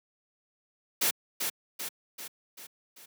white noise with echo, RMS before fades -26 dBFS, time 1.01-1.11 s, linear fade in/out 10 ms, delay 390 ms, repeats 5, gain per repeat -5 dB, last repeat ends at 3.06 s, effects high-pass 200 Hz 12 dB/octave

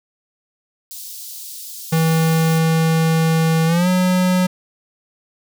white high-pass noise, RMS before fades -33 dBFS, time 0.91-2.58 s, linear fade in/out 0 ms, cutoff 3900 Hz, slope 24 dB/octave
square tone with pitch glide, 162 to 182.89 Hz, E3 to F#3, -30 to -20 cents, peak -14 dBFS, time 1.92-4.47 s, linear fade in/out 10 ms, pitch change +210 cents, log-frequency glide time 3.66-3.88 s
effects none

